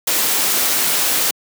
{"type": "noise", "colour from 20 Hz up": "white", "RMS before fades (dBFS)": -17, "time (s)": [0.07, 1.31], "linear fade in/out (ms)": 5, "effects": ["high-pass 200 Hz 12 dB/octave"]}